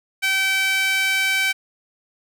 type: tone with high-pass filter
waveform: sawtooth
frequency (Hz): 770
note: G5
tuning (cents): -31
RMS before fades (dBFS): -20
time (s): 0.22-1.53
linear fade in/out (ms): 20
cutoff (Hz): 2000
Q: 4.6
effects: none